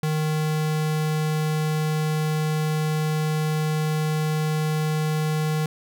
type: tone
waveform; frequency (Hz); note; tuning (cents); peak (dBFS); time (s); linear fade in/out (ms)
square; 154.7; D#3; -10; -22; 0.03-5.66; 2
effects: none